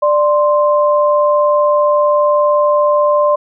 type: tone pair together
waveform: sine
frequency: 591.4 / 1046.5 Hz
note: D5 / C6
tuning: +12 / 0 cents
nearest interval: minor seventh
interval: 988 cents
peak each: -10 / -14 dBFS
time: 0.02-3.36 s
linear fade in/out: 10 ms
effects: none